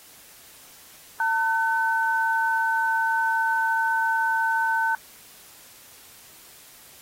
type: tone pair together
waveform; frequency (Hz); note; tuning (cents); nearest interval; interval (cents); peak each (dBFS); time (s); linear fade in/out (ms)
sine; 901.4 / 1516; A5 / F#6; +42 / +42; major sixth; 900; -23; 1.2-4.95; 2
effects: white hiss -49 dBFS RMS until 7.01 s + AAC 48 kbps